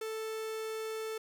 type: tone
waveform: 45% pulse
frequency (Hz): 440.5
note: A4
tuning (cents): +2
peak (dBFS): -36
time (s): 0.01-1.18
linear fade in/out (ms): 5
effects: none